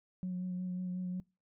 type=tone with vibrato; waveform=sine; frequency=181.9 Hz; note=F#3; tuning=29 cents flat; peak=-33 dBFS; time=0.23-1.2 s; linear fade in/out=0 ms; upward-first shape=sine; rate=5.5 Hz; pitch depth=17 cents each way; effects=noise-tail reverb RT60 0.3 s tail -26 dB re dry + tanh soft clip ceiling -31 dBFS